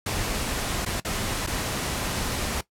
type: noise with dropouts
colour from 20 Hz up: pink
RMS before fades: -28 dBFS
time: 0.06-2.61 s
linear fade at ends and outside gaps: 5 ms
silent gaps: 0.851-0.86 / 1.002-1.048 / 1.465-1.472 s
effects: noise-tail reverb RT60 0.1 s tail -17 dB re dry + low-pass 12000 Hz 12 dB/octave